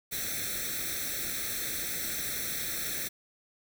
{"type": "noise with comb filter", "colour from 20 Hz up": "white", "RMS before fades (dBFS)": -34, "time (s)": [0.11, 3.09], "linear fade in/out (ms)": 20, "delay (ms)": 0.51, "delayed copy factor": 1, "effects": []}